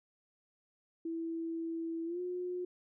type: tone with pitch glide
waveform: sine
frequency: 329.6 to 359.4 Hz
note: E4 to F4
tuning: 0 to +50 cents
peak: -35 dBFS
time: 1.05-2.65 s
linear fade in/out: 5 ms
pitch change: +150 cents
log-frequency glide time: 2.05-2.2 s
effects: none